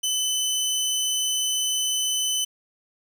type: tone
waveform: 20% pulse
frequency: 3022 Hz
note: F#7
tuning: 36 cents sharp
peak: -17 dBFS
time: 0.03-2.45 s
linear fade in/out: 10 ms
effects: 9-bit